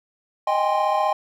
triangle chord, Ab major seventh, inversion second, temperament equal with one note detuned, 622.3 / 784 / 819.2 / 1046.5 Hz, Eb5 / G5 / Ab5 / C6, 0 / 0 / -24 / 0 cents, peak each -22 dBFS, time 0.47-1.13 s, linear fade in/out 5 ms, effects none

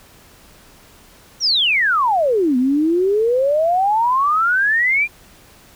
sine exponential two-way sweep, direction down then up, 5920 to 244.5 to 2443 Hz, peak -13 dBFS, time 1.4-5.08 s, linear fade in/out 50 ms, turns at 2.57 s, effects pink hiss -47 dBFS RMS until 5.75 s

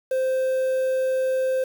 triangle tone with quantisation, 521 Hz, C5, 7 cents flat, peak -18 dBFS, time 0.11-1.64 s, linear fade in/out 5 ms, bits 7, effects none

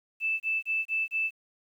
sine tone bursts, 2637 Hz, E7, in tune, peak -25 dBFS, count 5, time 0.2-1.308 s, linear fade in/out 50 ms, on 200 ms, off 27 ms, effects 10-bit

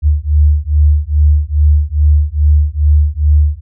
sine beating tone pair, 73.42 / 75.82 Hz, D2 / D#2, 0 / -44 cents, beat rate 2.4 Hz, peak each -10 dBFS, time 0.02-3.61 s, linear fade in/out 50 ms, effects none

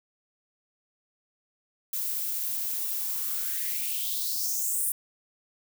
violet noise with high-pass filter sweep, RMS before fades -30 dBFS, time 1.93-4.92 s, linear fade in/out 2 ms, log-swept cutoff 200 to 10000 Hz, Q 4.1, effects none

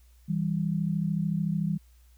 sine tone pair together, 162.41 / 196 Hz, E3 / G3, -25 / 0 cents, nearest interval minor third, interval 325 cents, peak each -27 / -29 dBFS, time 0.28-1.78 s, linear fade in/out 20 ms, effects added 60 Hz sine -54 dBFS peak until 2.17 s + white hiss -67 dBFS RMS until 2.17 s

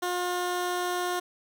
15% pulse tone, 357.3 Hz, F4, 40 cents sharp, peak -21 dBFS, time 0.02-1.2 s, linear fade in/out 10 ms, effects none

